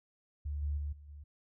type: tone with level steps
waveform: sine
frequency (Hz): 73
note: D2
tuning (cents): -10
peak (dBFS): -34 / -31 / -34 / -50 / -46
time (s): 0.45-1.24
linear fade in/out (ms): 10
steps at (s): 0.62 / 0.77 / 0.92 / 1.08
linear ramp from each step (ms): 10
effects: none